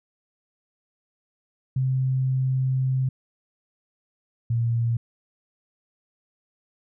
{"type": "tone pair in turn", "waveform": "sine", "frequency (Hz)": [130.81, 116.73], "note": ["C3", "A#2"], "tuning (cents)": [0, 3], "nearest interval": "major second", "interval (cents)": 197, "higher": "first", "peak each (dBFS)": -20, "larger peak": "neither", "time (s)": [[1.76, 3.09], [4.5, 4.97]], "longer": "first", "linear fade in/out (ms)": 5, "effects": []}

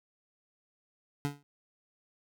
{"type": "tone with exponential decay", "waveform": "25% pulse", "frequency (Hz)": 143.5, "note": "D3", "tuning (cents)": -40, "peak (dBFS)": -23, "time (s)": [1.25, 1.43], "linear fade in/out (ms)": 0, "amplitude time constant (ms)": 37, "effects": []}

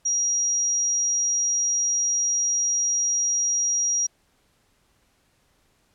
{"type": "tone", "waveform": "sine", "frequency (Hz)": 5720, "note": "F8", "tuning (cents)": 41, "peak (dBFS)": -20, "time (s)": [0.05, 4.07], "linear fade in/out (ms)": 10, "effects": ["pink hiss -65 dBFS RMS until 5.94 s", "low-pass 12000 Hz 12 dB/octave"]}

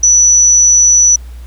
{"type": "tone", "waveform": "sine", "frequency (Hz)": 5930, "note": "F#8", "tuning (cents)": 3, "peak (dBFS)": -4, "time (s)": [0.03, 1.16], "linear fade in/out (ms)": 5, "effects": ["added 60 Hz sine -26 dBFS peak until 1.46 s", "pink hiss -45 dBFS RMS until 1.46 s"]}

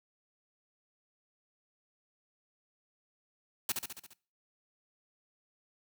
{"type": "noise with echo", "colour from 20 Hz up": "white", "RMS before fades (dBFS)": -31, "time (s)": [3.69, 3.72], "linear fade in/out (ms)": 2, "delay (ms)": 69, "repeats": 6, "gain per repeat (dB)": -4, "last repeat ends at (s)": 4.134, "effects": ["noise-tail reverb RT60 0.4 s tail -21 dB re dry", "high-pass 60 Hz 12 dB/octave"]}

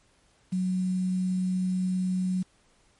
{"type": "tone with quantisation", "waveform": "sine", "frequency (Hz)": 184.4, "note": "F#3", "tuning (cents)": -6, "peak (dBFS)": -24, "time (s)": [0.52, 2.43], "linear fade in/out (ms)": 10, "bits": 8, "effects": ["pink hiss -64 dBFS RMS until 2.99 s", "MP3 48 kbps"]}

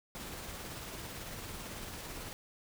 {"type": "noise with tremolo", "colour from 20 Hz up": "pink", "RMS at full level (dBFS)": -43, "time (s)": [0.15, 2.33], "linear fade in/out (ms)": 0, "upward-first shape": "sine", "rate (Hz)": 18, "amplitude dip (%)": 25, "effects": []}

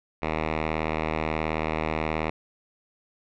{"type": "tone with low-pass filter", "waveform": "5% pulse", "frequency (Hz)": 78.6, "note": "D#2", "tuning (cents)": 18, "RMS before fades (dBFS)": -28, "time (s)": [0.22, 2.3], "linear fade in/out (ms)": 5, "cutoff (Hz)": 2300, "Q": 1.6, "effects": []}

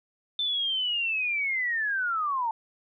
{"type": "linear sweep", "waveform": "sine", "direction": "down", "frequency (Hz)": [3559, 877], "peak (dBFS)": -25, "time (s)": [0.39, 2.51], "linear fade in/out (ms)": 2, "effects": []}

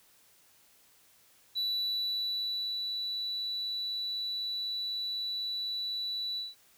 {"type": "tone with ADSR envelope", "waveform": "sine", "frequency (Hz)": 3952, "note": "B7", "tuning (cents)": 0, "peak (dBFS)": -26, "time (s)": [1.55, 6.55], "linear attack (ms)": 29, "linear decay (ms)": 1200, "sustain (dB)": -5, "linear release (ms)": 180, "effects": ["tanh soft clip ceiling -28 dBFS", "white hiss -63 dBFS RMS until 6.77 s"]}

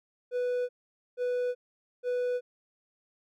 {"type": "tone bursts", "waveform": "triangle", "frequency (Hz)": 493.9, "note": "B4", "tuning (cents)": 0, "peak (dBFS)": -25, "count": 3, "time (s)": [0.31, 2.41], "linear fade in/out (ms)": 50, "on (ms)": 380, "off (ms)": 480, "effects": []}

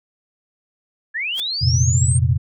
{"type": "linear sweep", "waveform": "sine", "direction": "up", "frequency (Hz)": [1659, 8720], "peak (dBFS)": -21, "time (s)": [1.14, 2.19], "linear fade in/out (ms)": 20}
{"type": "noise with exponential growth", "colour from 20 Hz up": "white", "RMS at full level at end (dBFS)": -28, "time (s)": [1.32, 1.4], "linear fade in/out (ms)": 0, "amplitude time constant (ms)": 17}
{"type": "chord", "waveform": "sine", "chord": "F suspended fourth", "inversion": "none", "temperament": "equal", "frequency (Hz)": [87.31, 116.54, 130.81], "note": ["F2", "Bb2", "C3"], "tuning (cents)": [0, 0, 0], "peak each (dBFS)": -18, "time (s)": [1.61, 2.38], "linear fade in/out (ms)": 20}
{"effects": []}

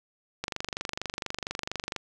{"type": "click train", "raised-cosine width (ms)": 0.2, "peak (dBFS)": -14, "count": 38, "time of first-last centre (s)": [0.44, 1.963], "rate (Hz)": 24.3, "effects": []}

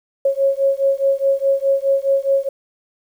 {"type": "beating tone pair", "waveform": "sine", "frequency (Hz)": [545, 549.8], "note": ["C#5", "C#5"], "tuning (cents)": [-29, -14], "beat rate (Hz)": 4.8, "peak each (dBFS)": -17, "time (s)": [0.25, 2.49], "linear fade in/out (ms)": 5, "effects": ["8-bit"]}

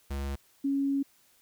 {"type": "tone pair in turn", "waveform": ["square", "sine"], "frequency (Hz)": [69.2, 276.8], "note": ["C#2", "C#4"], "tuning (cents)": [-2, -2], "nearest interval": "2 octaves", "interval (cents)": 2400, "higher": "second", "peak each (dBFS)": [-32, -25], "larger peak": "second", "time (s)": [[0.1, 0.36], [0.64, 1.03]], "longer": "second", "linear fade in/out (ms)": 10, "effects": ["white hiss -64 dBFS RMS until 1.41 s"]}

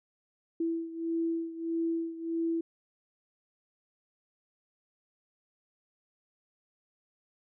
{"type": "beating tone pair", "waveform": "sine", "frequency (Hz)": [330.4, 332], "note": ["E4", "E4"], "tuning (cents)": [4, 12], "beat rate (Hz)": 1.6, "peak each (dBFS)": [-31, -35], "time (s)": [0.6, 2.61], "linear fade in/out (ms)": 5, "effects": []}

